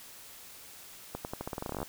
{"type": "accelerating click train", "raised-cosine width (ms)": 1, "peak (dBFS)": -21, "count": 17, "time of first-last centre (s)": [1.15, 1.83], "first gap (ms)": 99, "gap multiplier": 0.87, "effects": ["white hiss -50 dBFS RMS until 1.88 s"]}